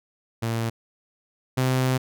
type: tone pair in turn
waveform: sawtooth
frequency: 114.6 / 129.3 Hz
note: A#2 / C3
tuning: -29 / -20 cents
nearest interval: major second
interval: 209 cents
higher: second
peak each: -20 / -16 dBFS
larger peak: second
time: 0.42-0.7 / 1.57-1.98 s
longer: second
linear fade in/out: 10 ms
effects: none